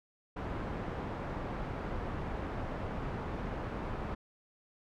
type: low-pass noise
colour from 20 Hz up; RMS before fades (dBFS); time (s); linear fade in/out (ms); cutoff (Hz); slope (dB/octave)
pink; -38; 0.36-4.15; 10; 1300; 12
effects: none